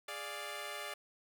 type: chord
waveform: 10% pulse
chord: D diminished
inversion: second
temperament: equal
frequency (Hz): 415.3 / 587.3 / 698.5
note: Ab4 / D5 / F5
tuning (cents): 0 / 0 / 0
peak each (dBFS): -39 / -35 / -39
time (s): 0.08-0.94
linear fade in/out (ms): 5
effects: none